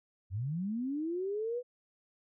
sine linear sweep, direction up, 85.3 to 502 Hz, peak -32 dBFS, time 0.3-1.63 s, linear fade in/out 50 ms, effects none

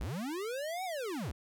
square linear two-way sweep, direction up then down, 37 to 770 to 48.78 Hz, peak -36 dBFS, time 0-1.32 s, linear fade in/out 10 ms, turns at 0.84 s, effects none

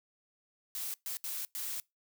blue noise bursts at uneven times, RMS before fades -38 dBFS, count 4, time 0.75-0.94 / 1.06-1.17 / 1.24-1.45 / 1.55-1.8 s, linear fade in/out 0 ms, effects noise-tail reverb RT60 0.2 s tail -24 dB re dry

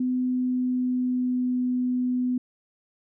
sine tone with pitch glide, 252.8 to 250 Hz, B3 to B3, +41 to +21 cents, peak -22 dBFS, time 0-2.38 s, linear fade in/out 5 ms, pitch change -20 cents, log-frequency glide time 0.16-1.75 s, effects none

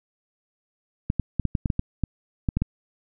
clicks, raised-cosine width 5 ms, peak -10 dBFS, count 12, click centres 1.101 / 1.197 / 1.397 / 1.453 / 1.552 / 1.658 / 1.702 / 1.794 / 2.037 / 2.488 / 2.57 / 2.62 s, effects none

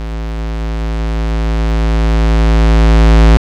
square tone with level ramp, 55 Hz, A1, in tune, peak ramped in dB -19 to -3 dBFS, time 0-3.37 s, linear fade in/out 0 ms, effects low-pass 5000 Hz 12 dB/octave + 7-bit

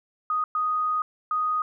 sine tone bursts at uneven times, 1244.5 Hz, D#6, in tune, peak -22 dBFS, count 3, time 0.3-0.44 / 0.55-1.02 / 1.31-1.62 s, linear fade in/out 2 ms, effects none

